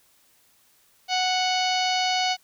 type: harmonic tone with a mistuned harmonic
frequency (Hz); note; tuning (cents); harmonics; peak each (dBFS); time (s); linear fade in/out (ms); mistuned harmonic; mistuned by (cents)
739; F#5; -2; 1 / 2 / 3 / 4 / 5 / 6 / 7 / 8 / 9; -24 / -35 / -30 / -29 / -34 / -30 / -35 / -37 / -43; 1.08-2.37; 50; 7; -60
effects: white hiss -61 dBFS RMS until 2.43 s